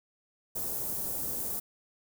white band-stop noise, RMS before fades -34 dBFS, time 0.55-1.6 s, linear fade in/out 10 ms, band 610 to 11000 Hz, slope 12 dB/octave, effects none

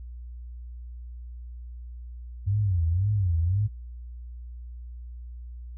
sine tone with vibrato, 92.5 Hz, F#2, in tune, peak -21 dBFS, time 2.46-3.68 s, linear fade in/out 20 ms, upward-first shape sine, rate 1.9 Hz, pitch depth 230 cents each way, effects added 60 Hz sine -37 dBFS peak until 5.77 s

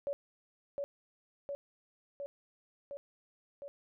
sine tone with echo, 565 Hz, C#5, 33 cents sharp, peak -32 dBFS, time 0.07-0.13 s, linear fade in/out 0 ms, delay 710 ms, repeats 5, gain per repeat -2 dB, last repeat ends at 3.68 s, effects none

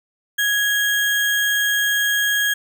sine tone with sample-and-hold, 1661.2 Hz, G#6, in tune, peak -16 dBFS, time 0.38-2.54 s, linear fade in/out 10 ms, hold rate 4900 Hz, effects none

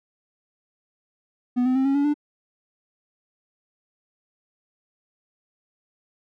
triangle tone with pitch steps, 246.9 / 255.8 / 264.9 / 274.4 / 284.3 / 294.5 Hz, B3 / C4 / C4 / C#4 / C#4 / D4, 0 / -39 / +22 / -17 / +44 / +5 cents, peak -16 dBFS, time 1.56-2.142 s, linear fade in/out 20 ms, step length 97 ms, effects none

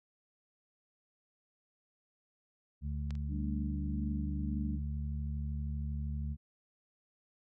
harmonic tone, 72.7 Hz, D2, 17 cents flat, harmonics 1 / 2 / 3, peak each -35 / -41 / -45 dBFS, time 2.81-6.37 s, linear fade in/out 50 ms
clicks, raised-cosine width 0.2 ms, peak -30 / -39 dBFS, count 2, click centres 3.107 / 3.153 s
sine chord, G suspended second, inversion none, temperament equal, 196 / 220 / 293.7 Hz, G3 / A3 / D4, 0 / 0 / 0 cents, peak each -40 / -41 / -43 dBFS, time 3.28-4.8 s, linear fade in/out 50 ms
effects none

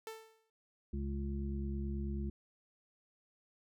sawtooth tone with exponential decay, 443.6 Hz, A4, 14 cents sharp, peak -37 dBFS, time 0.07-0.5 s, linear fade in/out 1 ms, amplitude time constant 92 ms
harmonic tone, 69.3 Hz, C#2, in tune, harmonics 1 / 2 / 3 / 5, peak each -37 / -46 / -41 / -47 dBFS, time 0.93-2.3 s, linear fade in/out 5 ms
effects none

